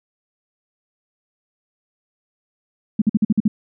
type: tone bursts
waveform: sine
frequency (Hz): 213.5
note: G#3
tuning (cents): +48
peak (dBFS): -11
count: 7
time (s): 2.99-3.48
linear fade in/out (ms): 5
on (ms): 28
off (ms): 49
effects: none